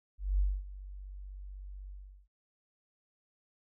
sine tone with ADSR envelope, 48.03 Hz, G1, 35 cents flat, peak -24 dBFS, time 0.18-2.28 s, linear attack 210 ms, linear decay 240 ms, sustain -18 dB, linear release 390 ms, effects none

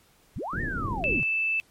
sine linear two-way sweep, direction up then down, 43.49 to 1864.7 to 100.4 Hz, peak -30 dBFS, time 0.36-1.23 s, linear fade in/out 0 ms, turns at 0.61 s
pink low-pass noise, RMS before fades -32 dBFS, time 0.53-1.2 s, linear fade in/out 0 ms, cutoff 400 Hz, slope 24 dB/octave
sine tone, 2637 Hz, E7, in tune, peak -23 dBFS, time 1.04-1.6 s, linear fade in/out 0 ms
effects pink hiss -61 dBFS RMS until 1.7 s + MP3 64 kbps

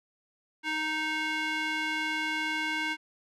square tone with band-pass filter, 311.2 Hz, D#4, in tune, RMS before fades -31 dBFS, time 0.63-2.97 s, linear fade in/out 50 ms, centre 2100 Hz, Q 1.8, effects none

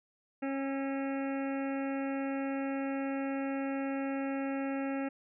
harmonic tone with a mistuned harmonic, 272.9 Hz, C#4, 27 cents flat, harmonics 1 / 2 / 3 / 5 / 6 / 7 / 8 / 9 / 10, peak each -33 / -39 / -43 / -47 / -49 / -50 / -51 / -52 / -53 dBFS, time 0.42-5.09 s, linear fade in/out 10 ms, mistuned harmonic 5, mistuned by -29 cents, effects none

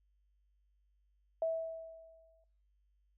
sine tone with exponential decay, 652 Hz, E5, 19 cents flat, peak -29 dBFS, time 1.42-2.44 s, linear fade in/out 2 ms, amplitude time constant 220 ms, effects noise-tail reverb RT60 0.6 s tail -25 dB re dry + added 50 Hz sine -70 dBFS peak until 3.17 s

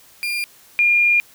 35% pulse / sine tone pair in turn, 2404 / 2413 Hz, D7 / D7, +40 / +46 cents, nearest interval unison, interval 6 cents, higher second, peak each -19 / -12 dBFS, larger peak second, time 0.23-0.44 / 0.79-1.2 s, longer second, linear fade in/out 0 ms, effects white hiss -49 dBFS RMS until 1.34 s

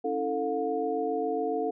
sine tone cluster, 275.7 / 323 / 443.9 / 716 Hz, C#4 / E4 / A4 / F5, -9 / -35 / +15 / +43 cents, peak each -35 / -35 / -29 / -32 dBFS, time 0.04-1.71 s, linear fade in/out 10 ms, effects none

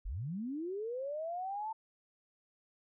sine linear sweep, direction up, 32.7 to 899 Hz, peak -36 dBFS, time 0.05-1.73 s, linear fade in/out 10 ms, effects none

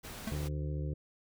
pink noise, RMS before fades -45 dBFS, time 0.03-0.49 s, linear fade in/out 20 ms
square tone with exponential decay, 220 Hz, A3, in tune, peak -33 dBFS, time 0.27-0.38 s, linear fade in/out 5 ms, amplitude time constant 23 ms
harmonic tone, 74.1 Hz, D2, 16 cents sharp, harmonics 1 / 2 / 4 / 5 / 6 / 7, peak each -36 / -36 / -46 / -48 / -52 / -49 dBFS, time 0.31-0.94 s, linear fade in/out 10 ms
effects none

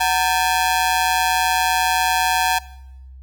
sawtooth ring-modulated tone, 830 Hz, G#5, 1 cent flat, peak -9 dBFS, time 0-2.59 s, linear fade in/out 10 ms, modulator 83.9 Hz, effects noise-tail reverb RT60 0.8 s tail -20 dB re dry + added 65 Hz sine -37 dBFS peak until 3.22 s

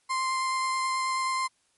35% pulse tone with vibrato, 1046.5 Hz, C6, in tune, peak -24 dBFS, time 0.09-1.48 s, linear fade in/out 20 ms, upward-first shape triangle, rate 9.3 Hz, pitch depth 10 cents each way, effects white hiss -69 dBFS RMS until 1.77 s + MP3 48 kbps

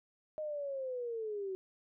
sine linear sweep, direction down, 622.3 to 372.4 Hz, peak -36 dBFS, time 0.38-1.55 s, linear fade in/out 0 ms, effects none

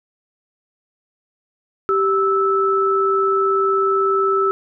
sine tone pair together, 390.1 / 1312 Hz, G4 / E6, -8 / -9 cents, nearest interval octave + major sixth, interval 2099 cents, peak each -17 dBFS, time 1.89-4.51 s, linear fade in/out 0 ms, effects none

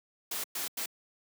white noise bursts at uneven times, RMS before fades -35 dBFS, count 3, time 0.31-0.44 / 0.55-0.68 / 0.77-0.86 s, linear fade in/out 5 ms, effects high-pass 200 Hz 12 dB/octave

